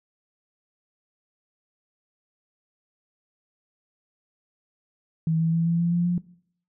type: tone with pitch steps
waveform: sine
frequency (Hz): 161.3 / 163.65 / 166.03 / 168.44 / 170.89 / 173.38 / 175.9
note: E3 / E3 / E3 / E3 / F3 / F3 / F3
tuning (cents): -37 / -12 / +13 / +38 / -37 / -12 / +13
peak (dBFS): -20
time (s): 5.27-6.18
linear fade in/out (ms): 2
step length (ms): 130
effects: noise-tail reverb RT60 0.6 s tail -20 dB re dry